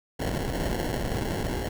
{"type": "noise with sample-and-hold", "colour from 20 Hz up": "pink", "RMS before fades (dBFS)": -29, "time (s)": [0.19, 1.69], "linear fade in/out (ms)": 10, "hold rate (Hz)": 1225, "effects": []}